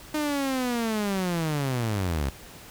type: linear sweep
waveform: sawtooth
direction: down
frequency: 307.2 to 63.6 Hz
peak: -21 dBFS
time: 0.14-2.3 s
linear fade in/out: 5 ms
effects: pink hiss -46 dBFS RMS until 2.7 s